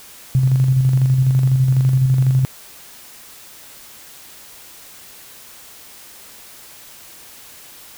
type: tone with tremolo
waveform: sine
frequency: 130.81 Hz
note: C3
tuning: in tune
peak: -10 dBFS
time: 0.35-2.45 s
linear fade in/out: 0 ms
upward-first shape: square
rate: 12 Hz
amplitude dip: 35%
effects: white hiss -41 dBFS RMS until 7.97 s